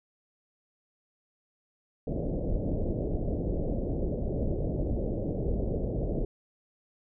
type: low-pass noise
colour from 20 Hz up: pink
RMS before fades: -30 dBFS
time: 2.07-6.25 s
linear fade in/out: 2 ms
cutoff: 610 Hz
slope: 48 dB/octave
effects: none